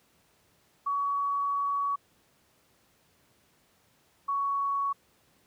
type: tone pair in turn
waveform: sine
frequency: 1128 / 1117.6 Hz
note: C#6 / C#6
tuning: +30 / +14 cents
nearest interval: unison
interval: 16 cents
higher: first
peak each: -26 dBFS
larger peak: neither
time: 0.86-1.96 / 4.28-4.93 s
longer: first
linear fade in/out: 10 ms
effects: pink hiss -66 dBFS RMS until 5.46 s + high-pass 80 Hz 12 dB/octave